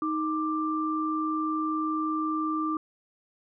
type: tone pair together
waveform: sine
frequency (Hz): 312.8 / 1181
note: D#4 / D6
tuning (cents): +9 / +9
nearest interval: octave + major seventh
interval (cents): 2300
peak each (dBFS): -28 / -29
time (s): 0.02-2.77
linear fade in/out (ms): 2
effects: none